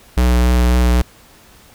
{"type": "tone with vibrato", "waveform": "square", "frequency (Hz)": 61.2, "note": "B1", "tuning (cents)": -15, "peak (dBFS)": -11, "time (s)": [0.17, 1.02], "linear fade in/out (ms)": 5, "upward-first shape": "triangle", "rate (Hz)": 3.7, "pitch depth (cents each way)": 19, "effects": ["pink hiss -46 dBFS RMS until 1.74 s"]}